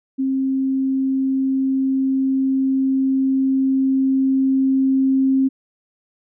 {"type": "tone with level ramp", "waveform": "sine", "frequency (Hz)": 266.5, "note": "C4", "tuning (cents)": 32, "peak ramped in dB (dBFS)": [-17, -13], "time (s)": [0.18, 5.49], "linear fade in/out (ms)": 20, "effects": []}